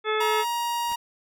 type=harmonic tone; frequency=431.7 Hz; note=A4; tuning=33 cents flat; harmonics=1 / 2 / 3 / 4 / 5 / 6 / 8; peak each=-25 / -33 / -28 / -33 / -33 / -38 / -34 dBFS; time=0.04-0.45 s; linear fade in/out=50 ms
type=tone; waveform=45% pulse; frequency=945 Hz; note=A#5; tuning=23 cents sharp; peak=-25 dBFS; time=0.2-0.96 s; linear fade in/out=10 ms
type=noise with exponential growth; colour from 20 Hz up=pink; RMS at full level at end=-41 dBFS; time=0.82-0.93 s; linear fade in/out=0 ms; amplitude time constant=23 ms
effects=none